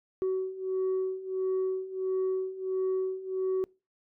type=beating tone pair; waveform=sine; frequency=375.4 / 376.9 Hz; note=F#4 / F#4; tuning=+25 / +32 cents; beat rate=1.5 Hz; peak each=-31 / -28 dBFS; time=0.22-3.64 s; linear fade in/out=0 ms; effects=noise-tail reverb RT60 0.3 s tail -26 dB re dry + tanh soft clip ceiling -24 dBFS